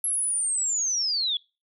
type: linear sweep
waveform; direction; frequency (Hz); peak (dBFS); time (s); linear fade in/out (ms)
sine; down; 11260 to 3322; -23; 0.04-1.37; 2
effects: noise-tail reverb RT60 0.3 s tail -25 dB re dry